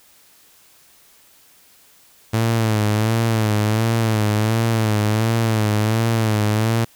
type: tone with vibrato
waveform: sawtooth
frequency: 110 Hz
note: A2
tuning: in tune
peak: -12 dBFS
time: 2.33-6.85 s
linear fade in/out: 10 ms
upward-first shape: sine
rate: 1.4 Hz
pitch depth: 74 cents each way
effects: white hiss -52 dBFS RMS until 6.95 s

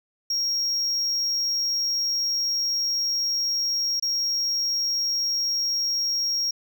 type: tone with dropouts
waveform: triangle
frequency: 5588 Hz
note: F8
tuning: in tune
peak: -21 dBFS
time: 0.3-6.51 s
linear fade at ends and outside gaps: 5 ms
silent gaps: 3.998-4.024 s
effects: none

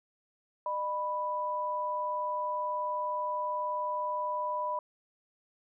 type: tone pair together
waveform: sine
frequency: 606.6 / 987.8 Hz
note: D#5 / B5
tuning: -44 / 0 cents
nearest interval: minor sixth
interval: 844 cents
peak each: -36 / -31 dBFS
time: 0.66-4.79 s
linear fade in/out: 2 ms
effects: none

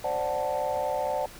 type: chord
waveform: sine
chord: D dominant seventh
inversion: third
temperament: equal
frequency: 523.3 / 587.3 / 740 / 880 Hz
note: C5 / D5 / F#5 / A5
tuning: 0 / 0 / 0 / 0 cents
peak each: -31 / -29 / -31 / -31 dBFS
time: 0.04-1.26 s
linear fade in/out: 5 ms
effects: tanh soft clip ceiling -19 dBFS + pink hiss -46 dBFS RMS until 1.39 s

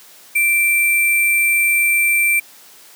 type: tone with sample-and-hold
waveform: sine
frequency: 2349 Hz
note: D7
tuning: in tune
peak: -12 dBFS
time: 0.35-2.4 s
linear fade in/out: 10 ms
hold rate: 11025 Hz
effects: white hiss -44 dBFS RMS until 2.95 s + high-pass 200 Hz 12 dB/octave

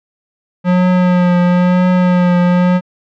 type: tone with vibrato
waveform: square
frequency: 179.5 Hz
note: F3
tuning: 48 cents sharp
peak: -9 dBFS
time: 0.64-2.81 s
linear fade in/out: 50 ms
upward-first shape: triangle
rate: 1 Hz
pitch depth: 27 cents each way
effects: low-pass 2000 Hz 12 dB/octave

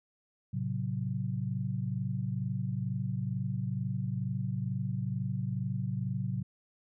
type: chord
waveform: sine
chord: F# diminished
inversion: first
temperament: just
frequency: 111 / 133.2 / 185 Hz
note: A2 / C3 / F#3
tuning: +16 / +31 / 0 cents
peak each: -35 / -34 / -36 dBFS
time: 0.53-6.43 s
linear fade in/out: 10 ms
effects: none

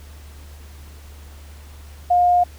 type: tone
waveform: sine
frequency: 711 Hz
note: F5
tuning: 31 cents sharp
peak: -12 dBFS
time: 2.1-2.44 s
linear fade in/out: 10 ms
effects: added 73 Hz sine -38 dBFS peak until 2.58 s + pink hiss -48 dBFS RMS until 2.58 s

